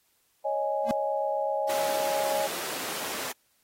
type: chord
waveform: sine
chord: C# suspended second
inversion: none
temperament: equal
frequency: 554.4 / 622.3 / 830.6 Hz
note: C#5 / D#5 / G#5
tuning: 0 / 0 / 0 cents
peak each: -30 dBFS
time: 0.44-2.48 s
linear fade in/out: 20 ms
type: tone with exponential growth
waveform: square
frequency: 230 Hz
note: A#3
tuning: 23 cents flat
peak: -24 dBFS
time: 0.83-0.91 s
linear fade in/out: 0 ms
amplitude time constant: 17 ms
type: high-pass noise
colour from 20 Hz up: pink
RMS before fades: -35 dBFS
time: 1.69-3.32 s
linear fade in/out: 5 ms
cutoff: 360 Hz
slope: 12 dB/octave
effects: white hiss -69 dBFS RMS until 3.63 s + AAC 48 kbps